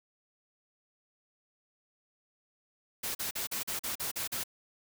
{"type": "noise bursts", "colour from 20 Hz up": "white", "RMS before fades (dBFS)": -35, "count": 9, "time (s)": [3.03, 4.438], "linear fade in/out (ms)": 10, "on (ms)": 120, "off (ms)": 41, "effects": []}